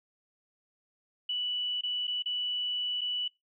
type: tone with dropouts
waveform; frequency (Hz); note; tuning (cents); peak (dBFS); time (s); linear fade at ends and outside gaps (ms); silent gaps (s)
sine; 2960; F#7; 0; -29; 1.29-3.28; 5; 1.811-1.834 / 2.071-2.077 / 2.224-2.258 / 3.01-3.014
effects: noise-tail reverb RT60 0.2 s tail -23 dB re dry